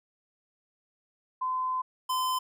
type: tone pair in turn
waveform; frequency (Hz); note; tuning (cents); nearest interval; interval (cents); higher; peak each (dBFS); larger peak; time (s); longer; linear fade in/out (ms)
sine / square; 1025 / 1025; C6 / C6; -36 / -36; unison; 0; neither; -27; neither; 1.41-1.82 / 2.09-2.39; first; 10
effects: none